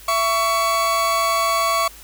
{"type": "tone pair together", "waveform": "40% pulse", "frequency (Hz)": [667.7, 1123], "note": ["E5", "C#6"], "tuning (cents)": [22, 22], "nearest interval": "major sixth", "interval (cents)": 900, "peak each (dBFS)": [-22, -17], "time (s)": [0.08, 1.88], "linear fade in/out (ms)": 5, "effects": ["added 50 Hz sine -45 dBFS peak until 2.03 s", "white hiss -43 dBFS RMS until 2.03 s"]}